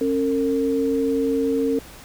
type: tone pair together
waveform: sine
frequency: 272.6 / 455.7 Hz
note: C#4 / A#4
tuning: -29 / -39 cents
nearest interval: major sixth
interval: 890 cents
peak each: -21 dBFS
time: 0.01-1.79 s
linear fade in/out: 2 ms
effects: added 60 Hz sine -47 dBFS peak until 2.04 s + pink hiss -43 dBFS RMS until 2.04 s